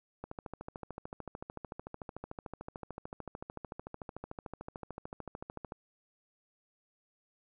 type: click train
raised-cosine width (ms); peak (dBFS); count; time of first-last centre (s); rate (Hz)
1; -27; 75; 0.24-5.721; 13.5
effects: none